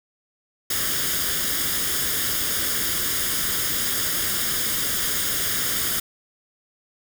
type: noise with comb filter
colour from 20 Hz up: white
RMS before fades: -24 dBFS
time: 0.7-6 s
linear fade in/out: 5 ms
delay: 0.59 ms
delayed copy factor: +0.65
effects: none